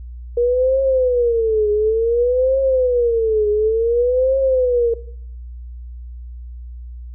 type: tone with vibrato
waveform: sine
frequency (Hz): 474.1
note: A#4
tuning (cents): +29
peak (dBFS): -13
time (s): 0.37-4.94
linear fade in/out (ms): 5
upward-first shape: triangle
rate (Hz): 0.56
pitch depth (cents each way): 230
effects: noise-tail reverb RT60 0.6 s tail -17 dB re dry + added 60 Hz sine -30 dBFS peak until 7.14 s